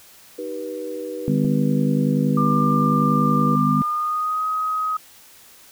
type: chord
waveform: sine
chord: Eb augmented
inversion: none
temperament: just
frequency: 311.1 / 388.9 / 486.1 Hz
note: Eb4 / G4 / B4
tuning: 0 / -14 / -28 cents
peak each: -33 / -33 / -29 dBFS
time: 0.38-3.56 s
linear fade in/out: 10 ms
type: harmonic tone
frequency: 50.6 Hz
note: G#1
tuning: 44 cents flat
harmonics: 3 / 4 / 5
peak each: -21 / -21 / -21 dBFS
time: 1.28-3.82 s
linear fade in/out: 0 ms
type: clicks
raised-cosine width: 2 ms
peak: -25 dBFS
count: 2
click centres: 1.445 / 1.451 s
type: tone with pitch glide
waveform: sine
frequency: 1194 to 1261.4 Hz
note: D6 to D#6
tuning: +28 to +23 cents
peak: -20 dBFS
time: 2.37-4.97 s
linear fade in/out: 5 ms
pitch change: +95 cents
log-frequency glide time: 3.67-4.45 s
effects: white hiss -48 dBFS RMS until 5.71 s